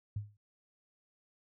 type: tone with exponential decay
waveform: sine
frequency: 103.83 Hz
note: G#2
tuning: in tune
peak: -31 dBFS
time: 0.16-0.37 s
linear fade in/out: 5 ms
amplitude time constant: 45 ms
effects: none